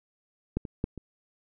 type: clicks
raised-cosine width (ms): 3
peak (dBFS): -14 / -24 / -14 / -26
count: 4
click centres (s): 0.57 / 0.652 / 0.841 / 0.977
effects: none